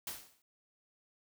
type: noise with exponential decay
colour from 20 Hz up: white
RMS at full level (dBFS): -38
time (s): 0.07-0.42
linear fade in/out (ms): 2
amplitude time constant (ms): 76
effects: none